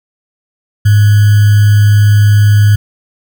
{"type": "tone with sample-and-hold", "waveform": "sine", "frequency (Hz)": 103.83, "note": "G#2", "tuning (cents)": 0, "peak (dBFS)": -3, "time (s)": [0.85, 2.76], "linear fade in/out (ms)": 10, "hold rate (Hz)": 1575, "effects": []}